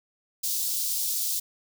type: high-pass noise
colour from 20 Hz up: white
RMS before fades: -28 dBFS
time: 0.43-1.4 s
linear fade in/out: 10 ms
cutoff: 4100 Hz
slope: 24 dB/octave
effects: none